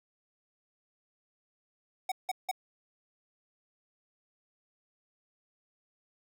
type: tone bursts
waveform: square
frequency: 750 Hz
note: F#5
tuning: 23 cents sharp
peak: -30 dBFS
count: 3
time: 2.09-2.514 s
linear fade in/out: 5 ms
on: 28 ms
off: 170 ms
effects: none